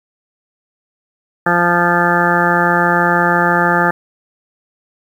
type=harmonic tone; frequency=173.9 Hz; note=F3; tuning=7 cents flat; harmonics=1 / 2 / 3 / 4 / 5 / 7 / 8 / 9 / 10; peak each=-19 / -20 / -21 / -21 / -17 / -19 / -20 / -20 / -18 dBFS; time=1.46-3.91 s; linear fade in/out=5 ms; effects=7-bit